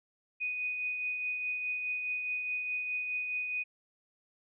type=tone with tremolo; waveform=sine; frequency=2487 Hz; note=D#7; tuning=1 cent flat; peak=-30 dBFS; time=0.4-3.64 s; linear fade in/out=20 ms; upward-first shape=triangle; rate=4.8 Hz; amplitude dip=40%; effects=none